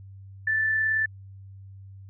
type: tone with amplitude modulation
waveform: sine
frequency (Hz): 1760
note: A6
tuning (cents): 0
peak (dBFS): -20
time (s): 0.47-1.06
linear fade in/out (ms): 5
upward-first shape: sine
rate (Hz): 38.7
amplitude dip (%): 30
effects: added 97 Hz sine -42 dBFS peak until 2.09 s